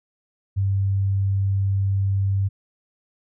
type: tone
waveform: sine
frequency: 97.9 Hz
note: G2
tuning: 2 cents flat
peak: -18 dBFS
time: 0.56-2.49 s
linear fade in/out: 20 ms
effects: none

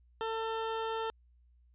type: tone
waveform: 20% pulse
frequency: 447.6 Hz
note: A4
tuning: 30 cents sharp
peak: -28 dBFS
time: 0.21-1.1 s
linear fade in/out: 0 ms
effects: added 60 Hz sine -61 dBFS peak until 1.74 s + resampled to 8000 Hz

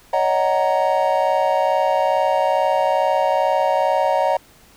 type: chord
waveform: triangle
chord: D# minor seventh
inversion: third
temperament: just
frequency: 560 / 622.3 / 746.7 / 933.4 Hz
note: C#5 / D#5 / F#5 / A#5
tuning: +18 / 0 / +16 / +2 cents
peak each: -19 dBFS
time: 0.13-4.37 s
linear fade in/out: 5 ms
effects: pink hiss -50 dBFS RMS until 4.76 s

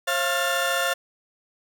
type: tone cluster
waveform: 30% pulse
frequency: 538 / 687 / 1408 / 1774 Hz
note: C5 / F5 / F6 / A6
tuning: +48 / -29 / +14 / +14 cents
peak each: -25 dBFS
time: 0.07-0.94 s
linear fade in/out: 10 ms
effects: none

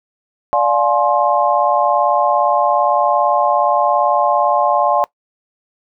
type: chord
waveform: sine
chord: D half-diminished seventh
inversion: none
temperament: just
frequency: 587.3 / 704.8 / 845.8 / 1057.2 Hz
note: D5 / F5 / Ab5 / C6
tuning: 0 / +16 / +31 / +18 cents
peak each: -17 dBFS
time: 0.53-5.04 s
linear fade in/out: 0 ms
effects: noise-tail reverb RT60 0.1 s tail -22 dB re dry

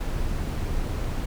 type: noise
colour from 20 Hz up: brown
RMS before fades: -27 dBFS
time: 0-1.26 s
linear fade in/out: 10 ms
effects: none

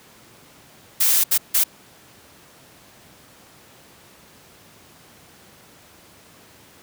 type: noise bursts at uneven times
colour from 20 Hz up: blue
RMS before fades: -17 dBFS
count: 3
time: 1-1.24 / 1.31-1.38 / 1.54-1.64 s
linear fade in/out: 10 ms
effects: pink hiss -49 dBFS RMS until 6.82 s + high-pass 100 Hz 12 dB/octave

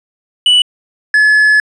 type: tone pair in turn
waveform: triangle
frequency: 2960 / 1711.5 Hz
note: F#7 / A6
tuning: 0 / -48 cents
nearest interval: major sixth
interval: 948 cents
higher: first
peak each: -4 dBFS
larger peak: neither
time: 0.46-0.62 / 1.14-1.6 s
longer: second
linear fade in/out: 2 ms
effects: resampled to 22050 Hz

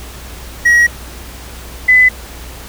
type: tone pair in turn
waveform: triangle / sine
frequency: 1905 / 2008 Hz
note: A#6 / B6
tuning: +37 / +28 cents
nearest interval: minor second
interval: 91 cents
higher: second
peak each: -4 dBFS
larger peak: neither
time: 0.65-0.87 / 1.88-2.09 s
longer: first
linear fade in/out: 10 ms
effects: added 60 Hz sine -31 dBFS peak until 2.68 s + pink hiss -33 dBFS RMS until 2.68 s

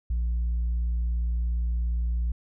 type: tone with tanh clipping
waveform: sine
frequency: 58.6 Hz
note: A#1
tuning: 10 cents sharp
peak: -24 dBFS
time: 0.1-2.32 s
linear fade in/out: 5 ms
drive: 1 dB
effects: none

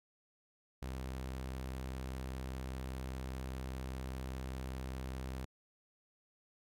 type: tone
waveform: sawtooth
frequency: 65 Hz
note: C2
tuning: 11 cents flat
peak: -36 dBFS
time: 0.82-5.45 s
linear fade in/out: 5 ms
effects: AAC 64 kbps

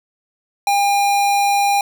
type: tone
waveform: square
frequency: 805 Hz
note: G5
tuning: 46 cents sharp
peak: -14 dBFS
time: 0.67-1.81 s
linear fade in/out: 2 ms
effects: none

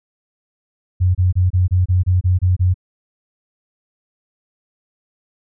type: tone bursts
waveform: sine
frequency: 91.2 Hz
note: F#2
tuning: 24 cents flat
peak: -11 dBFS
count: 10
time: 1-2.743 s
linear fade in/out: 20 ms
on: 150 ms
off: 27 ms
effects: none

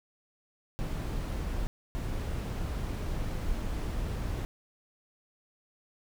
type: noise bursts at uneven times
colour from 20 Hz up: brown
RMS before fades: -33 dBFS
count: 2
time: 0.79-1.67 / 1.95-4.45 s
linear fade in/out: 0 ms
effects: none

